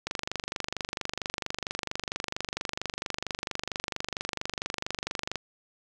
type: click train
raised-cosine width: 0.2 ms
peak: -13 dBFS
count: 130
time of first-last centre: 0.07-5.357 s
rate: 24.4 Hz
effects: none